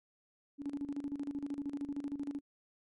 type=tone with tremolo; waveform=sine; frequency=284.1 Hz; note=C#4; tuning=43 cents sharp; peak=-33 dBFS; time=0.58-2.41 s; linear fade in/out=50 ms; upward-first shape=square; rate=13 Hz; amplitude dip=75%; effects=tanh soft clip ceiling -29 dBFS + MP3 48 kbps